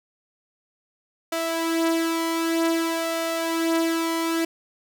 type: tone with flanger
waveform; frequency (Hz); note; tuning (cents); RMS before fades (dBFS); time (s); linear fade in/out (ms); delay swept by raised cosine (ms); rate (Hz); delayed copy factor
sawtooth; 329.6; E4; 0; -24; 1.32-4.45; 5; 1.4 to 4; 0.53; +0.55
effects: none